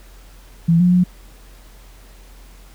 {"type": "tone with pitch steps", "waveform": "sine", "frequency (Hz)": [167.3, 178.4, 179.9], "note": ["E3", "F3", "F#3"], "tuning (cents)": [26, 37, -48], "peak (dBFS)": -10, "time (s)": [0.68, 1.04], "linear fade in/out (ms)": 10, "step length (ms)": 120, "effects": ["added 44 Hz sine -41 dBFS peak until 2.74 s", "pink hiss -49 dBFS RMS until 2.74 s"]}